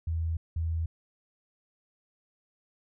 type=tone pair in turn; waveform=sine; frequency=81.8 / 81.8 Hz; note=E2 / E2; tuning=-13 / -13 cents; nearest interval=unison; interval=0 cents; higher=neither; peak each=-27 dBFS; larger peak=neither; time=0.07-0.37 / 0.56-0.86 s; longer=neither; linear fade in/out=5 ms; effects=none